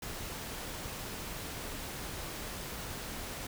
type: noise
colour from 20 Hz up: pink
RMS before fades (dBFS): -41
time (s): 0.02-3.47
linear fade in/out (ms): 5
effects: none